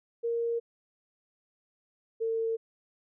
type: tone pair in turn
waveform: sine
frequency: 466.2 / 451.9 Hz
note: A#4 / A4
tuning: 0 / +46 cents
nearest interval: minor second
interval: 54 cents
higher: first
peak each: -27 dBFS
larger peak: neither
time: 0.23-0.6 / 2.2-2.57 s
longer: neither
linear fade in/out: 20 ms
effects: none